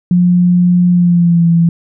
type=tone with pitch glide; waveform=sine; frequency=177.6 to 168.21 Hz; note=F3 to E3; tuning=+29 to +35 cents; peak=-6 dBFS; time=0.11-1.69 s; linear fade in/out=2 ms; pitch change=-94 cents; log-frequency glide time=0.9-1.47 s; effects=none